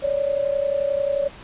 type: tone pair together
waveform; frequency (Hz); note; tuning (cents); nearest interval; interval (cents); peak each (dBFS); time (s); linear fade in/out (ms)
sine; 554.4 / 585.7; C#5 / D5; 0 / -5; minor second; 95; -21 / -24; 0.02-1.29; 20
effects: pink hiss -42 dBFS RMS until 1.43 s + resampled to 8000 Hz